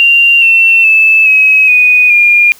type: tone with pitch steps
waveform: sine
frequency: 2774 / 2698 / 2624 / 2553 / 2483 / 2415 Hz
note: F7 / E7 / E7 / D#7 / D#7 / D7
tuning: -12 / +40 / -9 / +44 / -4 / +48 cents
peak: -3 dBFS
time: 0-2.52 s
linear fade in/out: 0 ms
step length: 420 ms
effects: white hiss -39 dBFS RMS until 2.59 s